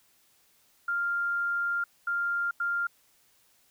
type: tone bursts at uneven times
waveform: sine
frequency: 1396.9 Hz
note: F6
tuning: in tune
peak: -26 dBFS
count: 3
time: 0.88-1.84 / 2.07-2.51 / 2.6-2.87 s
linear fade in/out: 5 ms
effects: white hiss -65 dBFS RMS until 3.7 s